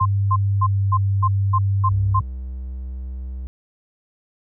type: tone bursts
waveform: sine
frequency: 1049 Hz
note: C6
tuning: 4 cents sharp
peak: -16 dBFS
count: 8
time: 0-2.198 s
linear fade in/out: 10 ms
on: 56 ms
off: 250 ms
type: tone with pitch glide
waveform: sine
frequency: 99.3 to 98.44 Hz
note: G2 to G2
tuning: +23 to +8 cents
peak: -16 dBFS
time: 0.01-2.21 s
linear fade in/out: 5 ms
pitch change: -15 cents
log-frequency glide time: 0.56-0.79 s
type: tone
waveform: triangle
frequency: 63.9 Hz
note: C2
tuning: 40 cents flat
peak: -25 dBFS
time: 1.91-3.47 s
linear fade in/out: 0 ms
effects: none